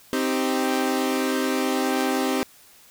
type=chord; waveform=sawtooth; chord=C minor; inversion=none; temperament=equal; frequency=261.6 / 311.1 / 392 Hz; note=C4 / Eb4 / G4; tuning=0 / 0 / 0 cents; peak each=-20 / -24 / -23 dBFS; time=0.13-2.43 s; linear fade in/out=0 ms; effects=white hiss -52 dBFS RMS until 2.9 s